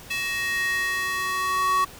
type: tone with high-pass filter sweep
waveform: square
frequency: 374.1 Hz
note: F#4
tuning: 19 cents sharp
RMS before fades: -25 dBFS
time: 0.1-1.85 s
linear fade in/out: 10 ms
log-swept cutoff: 2400 to 1100 Hz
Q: 4.1
effects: pink hiss -44 dBFS RMS until 1.99 s

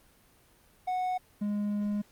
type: tone pair in turn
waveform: triangle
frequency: 736 / 206.5 Hz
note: F#5 / G#3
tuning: -9 / -10 cents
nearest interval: octave + minor seventh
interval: 2201 cents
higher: first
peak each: -26 dBFS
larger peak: neither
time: 0.87-1.18 / 1.41-2.02 s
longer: second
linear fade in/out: 10 ms
effects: pink hiss -62 dBFS RMS until 2.11 s + Opus 32 kbps

